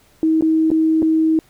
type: tone with dropouts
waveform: sine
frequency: 318.6 Hz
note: D#4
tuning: 41 cents sharp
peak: -12 dBFS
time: 0.23-1.39 s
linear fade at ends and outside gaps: 1 ms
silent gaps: 0.41-0.423 / 0.704-0.715 / 1.021-1.027 s
effects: pink hiss -54 dBFS RMS until 1.49 s